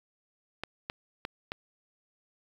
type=clicks; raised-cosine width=0.3 ms; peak=-18 dBFS; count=4; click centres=0.636 / 0.899 / 1.251 / 1.519 s; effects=8-bit